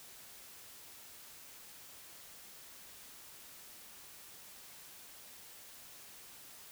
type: silence
effects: white hiss -54 dBFS RMS until 6.71 s